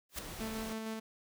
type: noise with exponential growth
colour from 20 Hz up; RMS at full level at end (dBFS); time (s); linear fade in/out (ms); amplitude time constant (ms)
white; -35; 0.09-0.19; 5; 20
type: noise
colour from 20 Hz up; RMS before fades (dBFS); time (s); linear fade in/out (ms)
pink; -45; 0.16-0.73; 2
type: tone with tremolo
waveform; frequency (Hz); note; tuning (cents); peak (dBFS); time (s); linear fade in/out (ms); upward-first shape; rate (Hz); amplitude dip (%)
sawtooth; 221.1; A3; +9; -33; 0.4-1; 10; square; 6.5; 25
effects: none